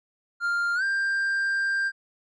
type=tone with pitch glide; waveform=triangle; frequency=1398 to 1587.4 Hz; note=F6 to G6; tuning=+1 to +21 cents; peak=-21 dBFS; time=0.4-1.92 s; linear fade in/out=50 ms; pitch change=+220 cents; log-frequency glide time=0.75-0.83 s; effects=resampled to 22050 Hz